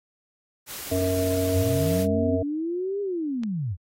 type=noise; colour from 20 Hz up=white; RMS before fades=-36 dBFS; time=0.66-2.07 s; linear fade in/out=50 ms
type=harmonic tone; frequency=92.5 Hz; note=F#2; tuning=in tune; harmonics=1 / 3 / 5 / 7; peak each=-27 / -27 / -27 / -27 dBFS; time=0.91-2.43 s; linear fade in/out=10 ms
type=linear two-way sweep; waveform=sine; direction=up then down; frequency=77.78 to 409.9 to 77.78 Hz; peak=-25 dBFS; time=1.51-3.77 s; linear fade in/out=50 ms; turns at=3.01 s
type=click; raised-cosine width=0.2 ms; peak=-22 dBFS; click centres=3.435 s
effects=AAC 48 kbps